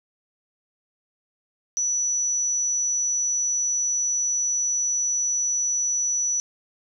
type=tone; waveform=sine; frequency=5920 Hz; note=F#8; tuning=in tune; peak=-21 dBFS; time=1.77-6.4 s; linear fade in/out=0 ms; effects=none